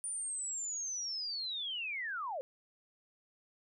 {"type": "linear sweep", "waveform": "sine", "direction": "down", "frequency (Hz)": [9420, 494.5], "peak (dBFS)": -36, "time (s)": [0.04, 2.41], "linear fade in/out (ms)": 0, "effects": []}